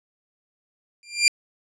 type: tone with exponential growth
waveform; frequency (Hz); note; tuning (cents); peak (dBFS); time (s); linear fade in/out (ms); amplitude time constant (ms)
20% pulse; 2384; D7; +25; -6; 1.03-1.28; 1; 53
effects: resampled to 22050 Hz